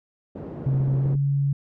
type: band-pass noise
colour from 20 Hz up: pink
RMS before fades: -35 dBFS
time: 0.35-1.15 s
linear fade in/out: 10 ms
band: 130 to 420 Hz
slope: 12 dB/octave
type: tone with pitch glide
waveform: sine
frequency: 134.7 to 140.18 Hz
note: C#3 to C#3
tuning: -49 to +20 cents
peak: -19 dBFS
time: 0.66-1.53 s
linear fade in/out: 5 ms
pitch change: +69 cents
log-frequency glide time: 0.99-1.17 s
type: clicks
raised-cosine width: 3 ms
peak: -22 dBFS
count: 6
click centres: 0.748 / 0.804 / 0.882 / 0.94 / 1.057 / 1.152 s
effects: none